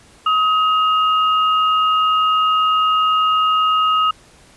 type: tone pair together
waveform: sine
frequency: 1265 / 2832 Hz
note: D#6 / F7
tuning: +28 / +23 cents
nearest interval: octave + major second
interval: 1395 cents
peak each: -13 / -22 dBFS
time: 0.26-4.11 s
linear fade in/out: 5 ms
effects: pink hiss -48 dBFS RMS until 4.56 s + resampled to 24000 Hz